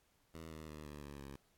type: tone with pitch steps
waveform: 10% pulse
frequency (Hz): 81 / 78.47 / 76.01 / 73.64 / 71.33 / 69.1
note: E2 / D#2 / D#2 / D2 / D2 / C#2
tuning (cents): -30 / +15 / -40 / +5 / -50 / -5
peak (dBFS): -40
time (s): 0.34-1.36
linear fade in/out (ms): 5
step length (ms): 170
effects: pink hiss -75 dBFS RMS until 1.57 s + AAC 64 kbps